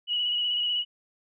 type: tone with vibrato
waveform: sine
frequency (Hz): 2925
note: F#7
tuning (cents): -21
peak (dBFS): -24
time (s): 0.07-0.85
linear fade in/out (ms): 50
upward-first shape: square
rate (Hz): 16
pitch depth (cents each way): 21
effects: none